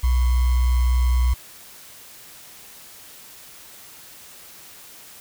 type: tone with sample-and-hold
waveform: sine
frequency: 61.74 Hz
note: B1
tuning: in tune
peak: -15 dBFS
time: 0.03-1.34 s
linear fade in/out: 10 ms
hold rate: 1050 Hz
effects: white hiss -44 dBFS RMS until 5.2 s